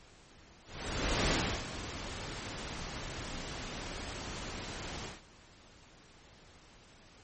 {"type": "noise with ADSR envelope", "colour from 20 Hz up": "pink", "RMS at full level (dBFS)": -29, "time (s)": [0.65, 5.22], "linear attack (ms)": 650, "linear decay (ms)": 330, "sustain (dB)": -12, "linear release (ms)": 170, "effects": ["pink hiss -58 dBFS RMS until 7.23 s", "MP3 32 kbps"]}